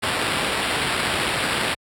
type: noise with sample-and-hold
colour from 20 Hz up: violet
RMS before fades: -23 dBFS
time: 0.02-1.75 s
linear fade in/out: 20 ms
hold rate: 6300 Hz
effects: high-pass 60 Hz 12 dB/octave + low-pass 12000 Hz 12 dB/octave